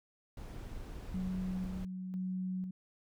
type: noise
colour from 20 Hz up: brown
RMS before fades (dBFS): -44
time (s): 0.37-1.85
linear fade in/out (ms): 2
type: tone with tremolo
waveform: sine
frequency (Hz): 185.3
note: F#3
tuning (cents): +3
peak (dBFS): -34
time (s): 1.14-2.71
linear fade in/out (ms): 5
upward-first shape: square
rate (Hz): 1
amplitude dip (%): 40
effects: none